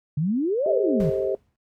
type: exponential two-way sweep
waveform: sine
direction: up then down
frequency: 140 to 674 to 140 Hz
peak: -20 dBFS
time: 0.17-1.1 s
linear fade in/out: 5 ms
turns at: 0.69 s
type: chord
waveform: sine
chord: A half-diminished seventh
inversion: third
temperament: just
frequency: 396 / 440 / 528 / 633.6 Hz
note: G4 / A4 / C5 / Eb5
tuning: +18 / 0 / +16 / +31 cents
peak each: -25 / -31 / -27 / -29 dBFS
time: 0.66-1.35 s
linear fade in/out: 2 ms
type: noise with exponential decay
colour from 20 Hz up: brown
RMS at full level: -29 dBFS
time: 1-1.56 s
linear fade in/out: 1 ms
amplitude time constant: 120 ms
effects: noise-tail reverb RT60 0.1 s tail -19 dB re dry + high-pass 60 Hz 12 dB/octave